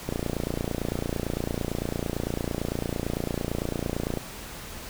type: click train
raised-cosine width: 2 ms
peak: -14 dBFS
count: 119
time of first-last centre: 0.09-4.173 s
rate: 28.9 Hz
effects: pink hiss -40 dBFS RMS until 4.89 s